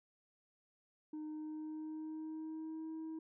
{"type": "tone with pitch glide", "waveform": "sine", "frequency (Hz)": [307.1, 319.2], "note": ["D#4", "D#4"], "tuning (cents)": [-23, 44], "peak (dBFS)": -39, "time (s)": [1.13, 3.19], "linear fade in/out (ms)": 5, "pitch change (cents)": 67, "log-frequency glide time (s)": [1.25, 2.91], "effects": ["tanh soft clip ceiling -41 dBFS"]}